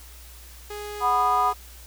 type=tone; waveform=sawtooth; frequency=415.3 Hz; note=G#4; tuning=in tune; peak=-29 dBFS; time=0.7-1.53 s; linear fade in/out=5 ms
type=chord; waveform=sine; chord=B major; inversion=second; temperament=equal with one note detuned; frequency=740 / 987.8 / 1230.2 Hz; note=F#5 / B5 / D#6; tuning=0 / 0 / -20 cents; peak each=-24 / -23 / -22 dBFS; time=1-1.54 s; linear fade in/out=50 ms
effects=added 60 Hz sine -44 dBFS peak until 1.86 s + white hiss -48 dBFS RMS until 1.86 s